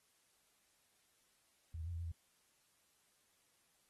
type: tone with pitch steps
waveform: sine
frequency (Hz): 81.9 / 80.2 / 87.1 / 83.4 / 85.4 / 82.7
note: E2 / E2 / F2 / E2 / F2 / E2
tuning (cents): -11 / -47 / -4 / +21 / -38 / +6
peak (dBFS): -40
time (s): 1.74-2.118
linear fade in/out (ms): 5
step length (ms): 63
effects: white hiss -75 dBFS RMS until 3.89 s + AAC 32 kbps